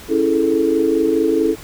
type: chord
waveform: sine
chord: A major seventh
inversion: first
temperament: equal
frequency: 277.2 / 329.6 / 415.3 / 440 Hz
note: C#4 / E4 / G#4 / A4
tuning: 0 / 0 / 0 / 0 cents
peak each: -21 / -17 / -23 / -17 dBFS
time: 0.08-1.56 s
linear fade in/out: 50 ms
effects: pink hiss -38 dBFS RMS until 1.63 s